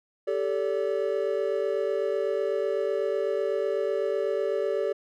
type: chord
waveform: triangle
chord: G suspended second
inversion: none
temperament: equal with one note detuned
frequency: 392 / 440 / 573.6 Hz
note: G4 / A4 / D5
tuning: 0 / 0 / -41 cents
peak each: -27 dBFS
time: 0.27-4.93 s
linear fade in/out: 10 ms
effects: none